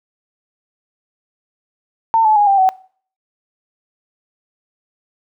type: tone with pitch steps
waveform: sine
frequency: 902 / 862.8 / 825.2 / 789.3 / 755 Hz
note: A5 / A5 / G#5 / G5 / F#5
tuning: +43 / -34 / -11 / +12 / +35 cents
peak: -9 dBFS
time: 2.14-2.69 s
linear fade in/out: 0 ms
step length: 110 ms
effects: noise-tail reverb RT60 0.5 s tail -23 dB re dry